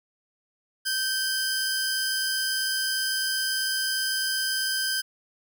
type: tone pair together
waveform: sawtooth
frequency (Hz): 1558 / 4989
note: G6 / D#8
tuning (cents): -11 / +4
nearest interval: octave + minor sixth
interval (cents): 2015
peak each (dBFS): -24 / -25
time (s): 0.85-5.02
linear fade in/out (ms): 20
effects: none